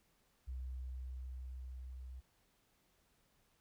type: tone with level ramp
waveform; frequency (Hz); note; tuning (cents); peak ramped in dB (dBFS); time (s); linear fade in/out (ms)
sine; 63.8; C2; -43; -39 to -46; 0.47-2.21; 20
effects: tanh soft clip ceiling -37 dBFS + pink hiss -75 dBFS RMS until 3.6 s

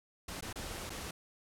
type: noise with dropouts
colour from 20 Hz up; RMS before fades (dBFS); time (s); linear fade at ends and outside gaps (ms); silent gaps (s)
pink; -42; 0.28-1.11; 5; 0.409-0.423 / 0.529-0.557 / 0.896-0.902
effects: low-pass 12000 Hz 12 dB/octave

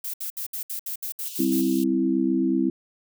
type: noise bursts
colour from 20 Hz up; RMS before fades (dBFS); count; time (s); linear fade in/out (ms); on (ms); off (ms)
violet; -31; 10; 0.04-1.614; 5; 98; 66
type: high-pass noise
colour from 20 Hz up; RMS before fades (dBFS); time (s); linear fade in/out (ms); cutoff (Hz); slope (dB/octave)
white; -38; 1.25-1.84; 5; 2600; 96
type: chord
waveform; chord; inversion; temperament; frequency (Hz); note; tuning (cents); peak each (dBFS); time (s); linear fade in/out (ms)
sine; C major; second; equal; 196 / 261.6 / 329.6; G3 / C4 / E4; 0 / 0 / 0; -27 / -23 / -23; 1.39-2.7; 5
effects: none

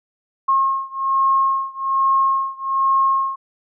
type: beating tone pair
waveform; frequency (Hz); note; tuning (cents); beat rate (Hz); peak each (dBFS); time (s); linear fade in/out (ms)
sine; 1078 / 1079.2; C#6 / C#6; -49 / -47; 1.2; -18 / -19; 0.48-3.36; 10
effects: none

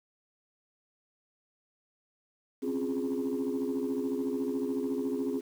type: chord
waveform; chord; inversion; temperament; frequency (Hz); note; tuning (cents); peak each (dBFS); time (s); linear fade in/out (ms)
sine; Db major seventh; third; equal with one note detuned; 263.3 / 277.2 / 349.2 / 415.3; C4 / Db4 / F4 / Ab4; +11 / 0 / 0 / 0; -31 / -35 / -36 / -33; 2.62-5.41; 20
effects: tanh soft clip ceiling -24 dBFS + 9-bit

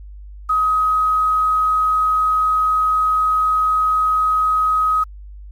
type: tone with quantisation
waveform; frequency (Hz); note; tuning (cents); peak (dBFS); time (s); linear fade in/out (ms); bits
sine; 1264; D#6; +27; -13; 0.49-5.04; 10; 7
effects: added 50 Hz sine -33 dBFS peak until 5.51 s + MP3 64 kbps

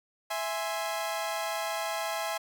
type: chord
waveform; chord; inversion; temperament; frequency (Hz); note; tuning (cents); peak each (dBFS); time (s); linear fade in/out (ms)
sawtooth; E augmented; none; equal; 659.3 / 830.6 / 1046.5; E5 / G#5 / B#5; 0 / 0 / 0; -30 / -31 / -34; 0.3-2.38; 10
effects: none

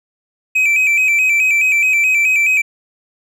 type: tone with vibrato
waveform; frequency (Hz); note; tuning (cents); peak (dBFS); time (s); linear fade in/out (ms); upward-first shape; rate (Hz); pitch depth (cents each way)
triangle; 2431; D#7; -41; -9; 0.55-2.62; 10; square; 4.7; 68
effects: none

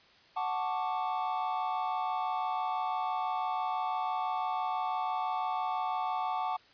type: chord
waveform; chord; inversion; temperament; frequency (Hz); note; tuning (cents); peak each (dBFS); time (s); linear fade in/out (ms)
triangle; D major seventh; first; equal; 740 / 880 / 1108.7 / 1174.7; F#5 / A5 / C#6 / D6; 0 / 0 / 0 / 0; -32 / -33 / -37 / -36; 0.36-6.57; 10
effects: white hiss -60 dBFS RMS until 6.73 s + resampled to 11025 Hz

